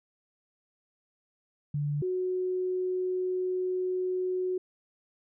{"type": "tone pair in turn", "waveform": "sine", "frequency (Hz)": [146, 367.9], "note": ["D3", "F#4"], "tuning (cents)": [-10, -10], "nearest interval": "octave + major third", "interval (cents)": 1600, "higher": "second", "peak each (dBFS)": -27, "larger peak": "neither", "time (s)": [[1.74, 2.02], [2.02, 4.58]], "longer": "second", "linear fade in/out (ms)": 5, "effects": []}